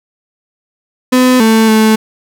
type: tone with pitch steps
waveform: 35% pulse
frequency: 253.7 / 222.3 / 218.6 Hz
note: B3 / A3 / A3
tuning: +47 / +18 / -11 cents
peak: -4 dBFS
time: 1.12-1.96 s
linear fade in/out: 10 ms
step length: 280 ms
effects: none